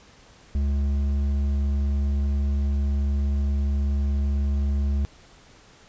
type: tone with hard clipping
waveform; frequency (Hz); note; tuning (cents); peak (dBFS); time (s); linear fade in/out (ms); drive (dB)
triangle; 70.4; C#2; +27; -22; 0.55-5.05; 0; 10
effects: pink hiss -52 dBFS RMS until 5.88 s + resampled to 16000 Hz